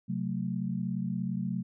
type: chord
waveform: sine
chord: F# diminished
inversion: second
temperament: just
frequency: 133.2 / 185 / 222 Hz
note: C3 / F#3 / A3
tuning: +31 / 0 / +16 cents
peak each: -36 / -32 / -35 dBFS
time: 0.08-1.63 s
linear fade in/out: 20 ms
effects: none